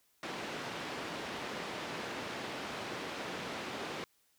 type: band-pass noise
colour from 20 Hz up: pink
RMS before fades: -41 dBFS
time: 0.23-4.04 s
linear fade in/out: 0 ms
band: 220 to 3800 Hz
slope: 12 dB/octave
effects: white hiss -72 dBFS RMS until 4.38 s